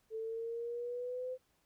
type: exponential sweep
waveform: sine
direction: up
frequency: 440 to 514 Hz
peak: -37 dBFS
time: 0.1-1.38 s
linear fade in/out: 50 ms
effects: pink hiss -75 dBFS RMS until 1.65 s